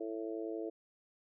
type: harmonic tone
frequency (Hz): 110.7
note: A2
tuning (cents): +11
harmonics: 3 / 4 / 5 / 6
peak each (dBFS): -40 / -41 / -47 / -47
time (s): 0-0.7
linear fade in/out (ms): 10
effects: none